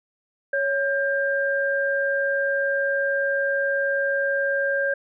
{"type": "tone pair together", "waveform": "sine", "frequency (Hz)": [556, 1594.6], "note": ["C#5", "G6"], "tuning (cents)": [5, 29], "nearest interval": "octave + tritone", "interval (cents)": 1824, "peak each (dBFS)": -23, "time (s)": [0.53, 4.94], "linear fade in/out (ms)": 5, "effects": []}